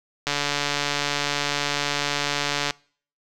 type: click train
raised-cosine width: 0.2 ms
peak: -6 dBFS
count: 352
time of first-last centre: 0.27-2.708 s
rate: 144 Hz
effects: noise-tail reverb RT60 0.5 s tail -25 dB re dry